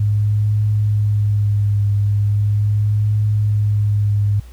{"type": "tone with vibrato", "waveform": "sine", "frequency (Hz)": 103.83, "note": "G#2", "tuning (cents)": 0, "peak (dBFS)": -13, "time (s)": [0, 4.4], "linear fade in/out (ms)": 5, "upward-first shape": "triangle", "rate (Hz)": 0.39, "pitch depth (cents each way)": 30, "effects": ["added 60 Hz sine -35 dBFS peak until 4.52 s", "pink hiss -50 dBFS RMS until 4.52 s"]}